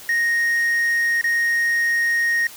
triangle tone with dropouts, 1864.7 Hz, A#6, in tune, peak -15 dBFS, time 0.09-2.47 s, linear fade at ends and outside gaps 2 ms, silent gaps 1.213-1.241 s, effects white hiss -40 dBFS RMS until 2.56 s

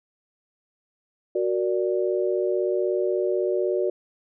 sine chord, Gb augmented, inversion none, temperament equal, 370 / 466.2 / 587.3 Hz, Gb4 / Bb4 / D5, 0 / 0 / 0 cents, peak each -23 / -28 / -27 dBFS, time 1.35-3.9 s, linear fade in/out 5 ms, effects none

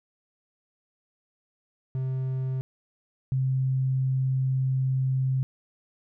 triangle / sine tone pair in turn, 130.81 / 131.55 Hz, C3 / C3, 0 / +10 cents, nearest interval unison, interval 10 cents, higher second, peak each -24 / -22 dBFS, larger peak second, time 1.95-2.61 / 3.32-5.43 s, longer second, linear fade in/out 0 ms, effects none

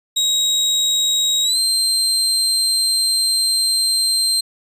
30% pulse tone with pitch glide, 3806 to 4150 Hz, A#7 to C8, +35 to -15 cents, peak -12 dBFS, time 0.16-4.41 s, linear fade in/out 10 ms, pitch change +150 cents, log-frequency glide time 1.44-1.58 s, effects resampled to 32000 Hz

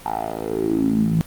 10% pulse tone with band-pass filter sweep, 55 Hz, A1, in tune, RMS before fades -21 dBFS, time 0.06-1.21 s, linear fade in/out 0 ms, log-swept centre 880 to 160 Hz, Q 6.5, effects pink hiss -42 dBFS RMS until 1.26 s + Opus 32 kbps

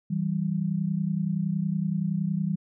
sine tone pair together, 162.29 / 193 Hz, E3 / G3, -27 / -27 cents, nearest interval minor third, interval 300 cents, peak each -27 dBFS, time 0.1-2.56 s, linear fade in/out 10 ms, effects none

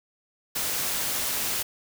white noise, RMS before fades -28 dBFS, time 0.55-1.63 s, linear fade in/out 10 ms, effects none

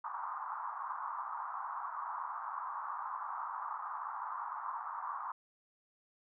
white band-pass noise, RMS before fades -41 dBFS, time 0.04-5.32 s, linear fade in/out 5 ms, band 900 to 1200 Hz, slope 48 dB/octave, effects none

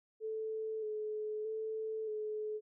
sine tone with vibrato, 433.2 Hz, A4, 27 cents flat, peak -36 dBFS, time 0.2-2.61 s, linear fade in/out 50 ms, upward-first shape square, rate 0.8 Hz, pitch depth 22 cents each way, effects none

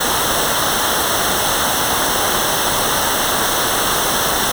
pink noise with comb filter, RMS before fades -17 dBFS, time 0-4.52 s, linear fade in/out 10 ms, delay 0.42 ms, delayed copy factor -0.8, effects none

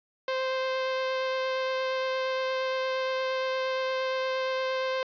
sawtooth tone with vibrato, 522 Hz, C5, 4 cents flat, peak -23 dBFS, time 0.28-5.03 s, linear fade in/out 2 ms, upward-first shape triangle, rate 8.6 Hz, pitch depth 9 cents each way, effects resampled to 11025 Hz + 10-bit

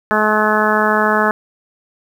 harmonic tone, 213.7 Hz, G#3, 50 cents sharp, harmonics 1 / 2 / 3 / 4 / 5 / 6 / 7 / 8, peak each -20 / -20 / -20 / -20 / -20 / -20 / -20 / -20 dBFS, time 0.11-1.31 s, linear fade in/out 0 ms, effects 7-bit

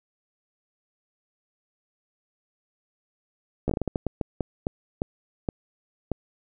slowing click train, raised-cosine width 2 ms, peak -12 dBFS, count 15, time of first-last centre 3.68-6.117 s, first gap 14 ms, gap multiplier 1.34, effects none

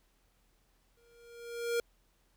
square tone with exponential growth, 470.5 Hz, A#4, 16 cents sharp, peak -28 dBFS, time 0.97-1.8 s, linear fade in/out 2 ms, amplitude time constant 180 ms, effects added 41 Hz sine -70 dBFS peak until 2.36 s + pink hiss -73 dBFS RMS until 2.36 s

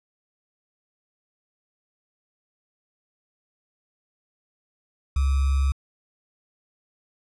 sine tone with sample-and-hold, 68.6 Hz, C#2, 17 cents flat, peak -18 dBFS, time 5.16-5.72 s, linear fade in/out 5 ms, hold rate 1225 Hz, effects resampled to 24000 Hz

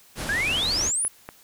pink low-pass noise, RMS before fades -32 dBFS, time 0.15-0.92 s, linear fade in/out 50 ms, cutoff 12000 Hz, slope 96 dB/octave
sine exponential sweep, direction up, 1568 to 10950 Hz, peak -22 dBFS, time 0.29-1.08 s, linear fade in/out 2 ms
click train, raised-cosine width 0.5 ms, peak -20 dBFS, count 4, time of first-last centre 0.57-1.289 s, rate 4.17 Hz
effects white hiss -54 dBFS RMS until 1.43 s

